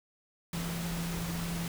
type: tone in noise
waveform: sine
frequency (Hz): 169.4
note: E3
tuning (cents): +48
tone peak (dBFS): -34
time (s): 0.53-1.68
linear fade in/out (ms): 2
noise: pink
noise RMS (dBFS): -39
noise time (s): 0.53-1.68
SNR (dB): +2
effects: none